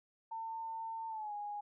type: tone with pitch glide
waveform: sine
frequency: 901 to 826.2 Hz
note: A5 to G#5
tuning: +41 to -9 cents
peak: -39 dBFS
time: 0.31-1.61 s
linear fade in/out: 10 ms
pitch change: -150 cents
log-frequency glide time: 1.08-1.33 s
effects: none